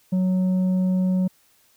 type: tone with tanh clipping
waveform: sine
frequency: 185 Hz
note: F#3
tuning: in tune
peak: -19 dBFS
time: 0.12-1.28 s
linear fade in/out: 10 ms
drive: 5 dB
effects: white hiss -60 dBFS RMS until 1.76 s